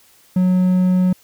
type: tone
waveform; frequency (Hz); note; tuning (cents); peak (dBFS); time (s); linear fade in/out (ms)
triangle; 183.3; F#3; -16; -10; 0.36-1.13; 5
effects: white hiss -52 dBFS RMS until 1.23 s